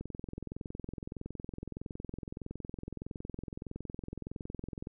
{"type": "click train", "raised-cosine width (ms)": 3, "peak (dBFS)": -27, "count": 106, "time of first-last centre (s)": [0.01, 4.871], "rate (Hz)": 21.6, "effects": []}